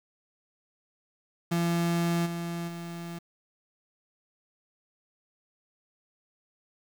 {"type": "tone with level steps", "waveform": "35% pulse", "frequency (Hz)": 170.1, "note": "F3", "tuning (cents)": -45, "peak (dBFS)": [-23, -30, -34], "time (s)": [1.51, 3.19], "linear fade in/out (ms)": 10, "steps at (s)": [2.25, 2.67], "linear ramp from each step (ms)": 20, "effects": ["9-bit"]}